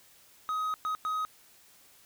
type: tone bursts at uneven times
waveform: triangle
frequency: 1260 Hz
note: D#6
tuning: 21 cents sharp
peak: -27 dBFS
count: 3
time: 0.49-0.74 / 0.85-0.95 / 1.05-1.25 s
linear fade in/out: 0 ms
effects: white hiss -59 dBFS RMS until 2.05 s